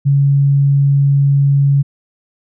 sine tone, 140 Hz, C#3, 18 cents sharp, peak -8 dBFS, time 0.05-1.83 s, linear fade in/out 20 ms, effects none

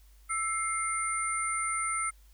sine tone cluster, 1320 / 2121 / 9160 Hz, E6 / C7 / D9, +2 / +23 / -44 cents, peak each -32 / -34 / -33 dBFS, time 0.29-2.11 s, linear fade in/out 20 ms, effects added 50 Hz sine -54 dBFS peak until 2.33 s + white hiss -66 dBFS RMS until 2.33 s

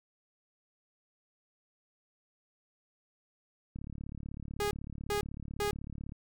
click train, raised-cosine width 5 ms, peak -30 dBFS, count 86, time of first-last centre 3.76-6.121 s, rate 36 Hz
sawtooth tone bursts, 411.9 Hz, G#4, 14 cents flat, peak -26 dBFS, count 3, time 4.6-5.71 s, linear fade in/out 2 ms, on 110 ms, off 390 ms
effects none

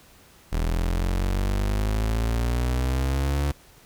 35% pulse exponential sweep, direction up, 40.13 to 72.5 Hz, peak -20 dBFS, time 0.52-3.52 s, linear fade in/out 10 ms, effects pink hiss -53 dBFS RMS until 3.85 s

